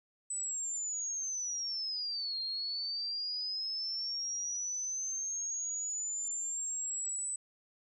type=linear two-way sweep; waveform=sine; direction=down then up; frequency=8020 to 4186 to 8020 Hz; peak=-34 dBFS; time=0.3-7.36 s; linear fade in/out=5 ms; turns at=2.4 s; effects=none